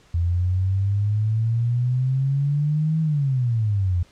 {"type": "exponential two-way sweep", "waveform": "sine", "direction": "up then down", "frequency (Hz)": [84, 160.8, 85.3], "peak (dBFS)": -18, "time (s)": [0.14, 4.03], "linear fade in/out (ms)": 5, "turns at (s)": 3.01, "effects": ["pink hiss -55 dBFS RMS until 4.11 s", "low-pass 7000 Hz 12 dB/octave"]}